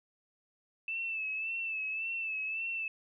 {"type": "tone with vibrato", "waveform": "sine", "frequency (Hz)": 2637, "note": "E7", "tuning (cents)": 0, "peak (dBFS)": -33, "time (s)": [0.88, 2.88], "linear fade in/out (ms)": 2, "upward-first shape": "sine", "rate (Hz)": 1.8, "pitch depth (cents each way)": 49, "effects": []}